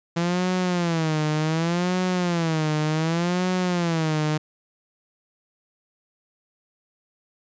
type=tone with vibrato; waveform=sawtooth; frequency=167.5 Hz; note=E3; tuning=28 cents sharp; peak=-17 dBFS; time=0.16-4.38 s; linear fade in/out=10 ms; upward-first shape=sine; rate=0.67 Hz; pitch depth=160 cents each way; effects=resampled to 16000 Hz